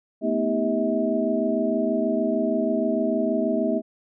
sine tone cluster, 222.3 / 248.7 / 316.5 / 396 / 641 Hz, A3 / B3 / D#4 / G4 / E5, +18 / +12 / +30 / +18 / -49 cents, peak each -27 / -26 / -28 / -29 / -25 dBFS, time 0.21-3.82 s, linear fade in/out 50 ms, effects none

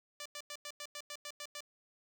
5% pulse tone bursts, 587.3 Hz, D5, in tune, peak -31 dBFS, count 10, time 0.2-1.606 s, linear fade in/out 2 ms, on 56 ms, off 94 ms, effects none

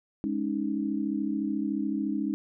sine chord, Ab suspended fourth, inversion none, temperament equal, 207.7 / 277.2 / 311.1 Hz, Ab3 / Db4 / Eb4, 0 / 0 / 0 cents, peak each -31 dBFS, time 0.24-2.34 s, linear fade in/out 0 ms, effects none

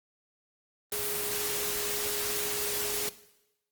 sine tone in noise, 415.3 Hz, G#4, in tune, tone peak -37 dBFS, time 0.92-3.09 s, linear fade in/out 2 ms, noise white, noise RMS -32 dBFS, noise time 0.92-3.09 s, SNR -8 dB, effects noise-tail reverb RT60 0.9 s tail -17 dB re dry + Opus 24 kbps

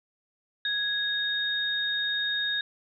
sine tone pair together, 1661.2 / 3720 Hz, G#6 / A#7, 0 / -4 cents, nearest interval octave + major second, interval 1396 cents, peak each -29 / -28 dBFS, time 0.65-2.61 s, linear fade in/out 2 ms, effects none

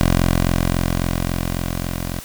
10% pulse tone with level ramp, 43.65 Hz, F1, in tune, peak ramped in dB -5 to -16 dBFS, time 0.01-2.2 s, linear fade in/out 0 ms, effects white hiss -37 dBFS RMS until 2.24 s

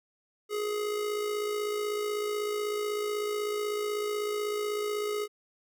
square tone with amplitude modulation, 418.8 Hz, G#4, 15 cents sharp, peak -28 dBFS, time 0.49-5.28 s, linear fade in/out 50 ms, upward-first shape sine, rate 56.1 Hz, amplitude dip 45%, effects none

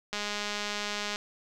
click train, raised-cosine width 0.2 ms, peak -16 dBFS, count 214, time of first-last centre 0.13-1.159 s, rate 207 Hz, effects none

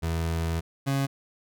30% pulse tone pair in turn, 82.41 / 137.4 Hz, E2 / C#3, 0 / -15 cents, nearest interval major sixth, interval 885 cents, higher second, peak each -23 / -21 dBFS, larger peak second, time 0.02-0.61 / 0.86-1.07 s, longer first, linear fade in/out 20 ms, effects none

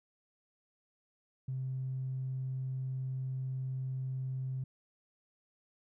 triangle tone with tanh clipping, 130.81 Hz, C3, in tune, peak -34 dBFS, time 1.48-4.64 s, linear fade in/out 5 ms, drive 4 dB, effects none

